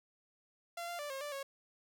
sawtooth tone with pitch steps, 686 / 694 / 586 / 539 / 586 / 550 Hz, F5 / F5 / D5 / C#5 / D5 / C#5, -31 / -11 / -4 / -49 / -4 / -14 cents, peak -36 dBFS, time 0.77-1.43 s, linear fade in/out 5 ms, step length 110 ms, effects none

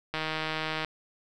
click train, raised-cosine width 0.3 ms, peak -15 dBFS, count 112, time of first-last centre 0.14-0.847 s, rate 157 Hz, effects none

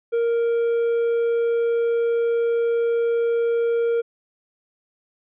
triangle tone, 466.2 Hz, A#4, in tune, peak -16 dBFS, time 0.12-4.02 s, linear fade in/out 20 ms, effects resampled to 8000 Hz

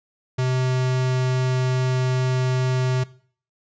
square tone, 128.4 Hz, C3, 32 cents flat, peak -20 dBFS, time 0.38-3.04 s, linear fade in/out 10 ms, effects noise-tail reverb RT60 0.5 s tail -19 dB re dry + resampled to 16000 Hz

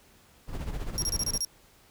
brown noise with tremolo, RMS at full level -31 dBFS, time 0.47-1.41 s, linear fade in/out 50 ms, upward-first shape sine, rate 15 Hz, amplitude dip 65%
30% pulse tone bursts, 5600 Hz, F8, 4 cents sharp, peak -23 dBFS, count 7, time 0.98-1.448 s, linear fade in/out 0 ms, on 42 ms, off 29 ms
effects pink hiss -59 dBFS RMS until 1.9 s

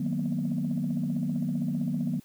sine chord, B major seventh, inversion first, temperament just, 154.34 / 185.21 / 231.5 / 246.9 Hz, D#3 / F#3 / A#3 / B3, -14 / +2 / -12 / 0 cents, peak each -31 dBFS, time 0-2.2 s, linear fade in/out 5 ms, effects tanh soft clip ceiling -20 dBFS + white hiss -60 dBFS RMS until 2.24 s

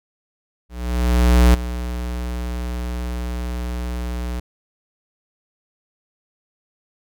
square tone with ADSR envelope, 60.6 Hz, B1, 32 cents flat, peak -9 dBFS, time 0.69-4.4 s, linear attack 850 ms, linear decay 10 ms, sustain -15 dB, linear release 7 ms, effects none

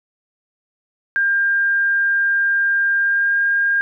sine tone with pitch glide, 1600 to 1612.1 Hz, G6 to G6, +35 to +48 cents, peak -14 dBFS, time 1.16-3.81 s, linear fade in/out 0 ms, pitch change +13 cents, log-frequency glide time 2.99-3.38 s, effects none

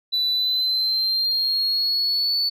sine tone with pitch glide, 3977 to 4464 Hz, B7 to C#8, +11 to +11 cents, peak -17 dBFS, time 0.12-2.5 s, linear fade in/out 20 ms, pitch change +200 cents, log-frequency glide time 0.32-2.36 s, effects tanh soft clip ceiling -17 dBFS

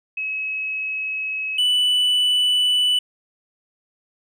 sine / triangle tone pair in turn, 2566 / 2977 Hz, E7 / F#7, -47 / +10 cents, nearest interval minor third, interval 257 cents, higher second, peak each -23 / -14 dBFS, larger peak second, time 0.17-1.58 / 1.58-2.99 s, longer neither, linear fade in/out 5 ms, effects none

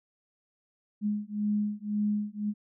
sine beating tone pair, 207.7 / 209.6 Hz, G#3 / G#3, 0 / +16 cents, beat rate 1.9 Hz, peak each -30 dBFS, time 1.01-2.54 s, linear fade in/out 50 ms, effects none

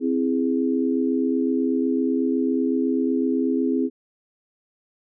sine chord, C augmented, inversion none, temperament equal, 261.6 / 329.6 / 415.3 Hz, C4 / E4 / G#4, 0 / 0 / 0 cents, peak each -21 / -25 / -26 dBFS, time 0-3.9 s, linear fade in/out 50 ms, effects none

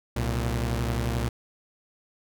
sawtooth tone pair together, 63.99 / 116.54 Hz, C2 / A#2, -38 / 0 cents, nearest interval minor seventh, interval 1038 cents, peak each -24 dBFS, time 0.16-1.29 s, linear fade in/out 5 ms, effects none

